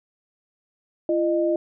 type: tone pair together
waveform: sine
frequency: 340.7 / 613 Hz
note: F4 / D#5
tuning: -43 / -26 cents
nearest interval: minor seventh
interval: 1017 cents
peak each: -21 / -22 dBFS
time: 1.09-1.56 s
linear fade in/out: 2 ms
effects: none